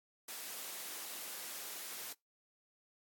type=high-pass noise; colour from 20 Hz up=white; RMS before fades=-45 dBFS; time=0.28-2.13 s; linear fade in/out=5 ms; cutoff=280 Hz; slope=12 dB/octave; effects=noise-tail reverb RT60 0.2 s tail -26 dB re dry + AAC 64 kbps